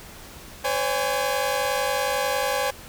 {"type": "tone cluster", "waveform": "sawtooth", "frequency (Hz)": [514, 565, 819], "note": ["C5", "C#5", "G#5"], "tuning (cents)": [-31, 33, -24], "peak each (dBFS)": -23, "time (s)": [0.64, 2.71], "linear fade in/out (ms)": 10, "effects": ["pink hiss -43 dBFS RMS until 2.88 s"]}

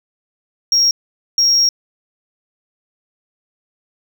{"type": "tone bursts at uneven times", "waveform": "sine", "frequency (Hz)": 5590, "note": "F8", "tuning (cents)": 1, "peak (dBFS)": -8, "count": 2, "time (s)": [[0.72, 0.91], [1.38, 1.69]], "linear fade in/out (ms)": 2, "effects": ["tanh soft clip ceiling -8 dBFS"]}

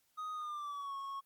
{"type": "tone with pitch glide", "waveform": "triangle", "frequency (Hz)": [1248, 1099.1], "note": ["D#6", "C#6"], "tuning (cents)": [5, -15], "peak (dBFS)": -37, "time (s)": [0.17, 1.21], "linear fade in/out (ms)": 20, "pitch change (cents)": -220, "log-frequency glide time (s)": [0.33, 0.95], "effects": ["white hiss -75 dBFS RMS until 1.25 s", "Opus 48 kbps"]}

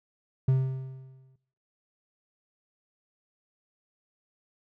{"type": "tone with exponential decay", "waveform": "triangle", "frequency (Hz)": 131.6, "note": "C3", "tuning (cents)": 10, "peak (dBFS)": -16, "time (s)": [0.48, 1.36], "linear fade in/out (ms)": 5, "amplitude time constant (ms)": 190, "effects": ["noise-tail reverb RT60 0.7 s tail -21 dB re dry"]}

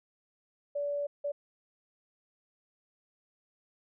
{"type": "tone bursts at uneven times", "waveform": "sine", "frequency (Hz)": 576, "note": "D5", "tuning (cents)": -34, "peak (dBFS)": -30, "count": 2, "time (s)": [[0.75, 1.07], [1.24, 1.32]], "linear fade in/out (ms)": 10, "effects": []}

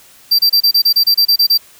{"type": "tone bursts", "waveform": "square", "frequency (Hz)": 4699, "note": "D8", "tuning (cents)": 0, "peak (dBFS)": -8, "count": 12, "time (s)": [0.31, 1.577], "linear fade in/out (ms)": 10, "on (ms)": 79, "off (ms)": 29, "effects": ["white hiss -44 dBFS RMS until 1.79 s"]}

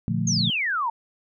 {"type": "chord", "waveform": "sine", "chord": "Bb major seventh", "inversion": "none", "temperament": "equal", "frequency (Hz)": [116.54, 146.83, 174.61, 220], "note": ["Bb2", "D3", "F3", "A3"], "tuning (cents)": [0, 0, 0, 0], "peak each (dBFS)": [-27, -29, -26, -28], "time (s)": [0.08, 0.5], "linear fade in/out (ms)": 0}
{"type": "exponential sweep", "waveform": "sine", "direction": "down", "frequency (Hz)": [6645, 882], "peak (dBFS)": -22, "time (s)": [0.27, 0.9], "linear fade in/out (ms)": 5}
{"effects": []}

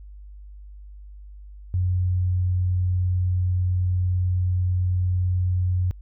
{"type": "tone", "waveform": "sine", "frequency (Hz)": 90.9, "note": "F#2", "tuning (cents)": -30, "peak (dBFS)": -19, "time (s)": [1.74, 5.91], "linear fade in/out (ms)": 0, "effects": ["added 50 Hz sine -39 dBFS peak until 6.01 s"]}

